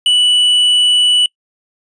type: tone with tanh clipping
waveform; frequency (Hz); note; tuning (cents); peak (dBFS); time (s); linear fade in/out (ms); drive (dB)
sine; 2960; F#7; 0; -9; 0.06-1.26; 2; 6
effects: noise-tail reverb RT60 0.1 s tail -25 dB re dry + resampled to 22050 Hz